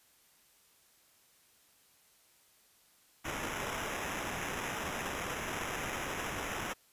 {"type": "noise with sample-and-hold", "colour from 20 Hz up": "white", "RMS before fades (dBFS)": -38, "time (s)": [3.24, 6.74], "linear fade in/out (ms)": 20, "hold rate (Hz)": 4410, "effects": ["white hiss -66 dBFS RMS until 6.92 s", "resampled to 32000 Hz"]}